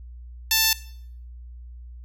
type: tone with band-pass filter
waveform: 10% pulse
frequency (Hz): 886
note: A5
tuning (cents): +12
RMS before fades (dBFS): -20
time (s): 0.51-0.73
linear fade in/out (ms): 2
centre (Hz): 11000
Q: 0.55
effects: noise-tail reverb RT60 0.6 s tail -18 dB re dry + added 60 Hz sine -38 dBFS peak until 2.04 s